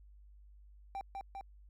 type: tone with echo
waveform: triangle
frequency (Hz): 784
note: G5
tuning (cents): 0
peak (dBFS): -36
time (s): 0.95-1.01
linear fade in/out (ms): 0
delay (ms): 200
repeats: 2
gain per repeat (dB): -2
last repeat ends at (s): 1.41
effects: added 50 Hz sine -55 dBFS peak until 1.69 s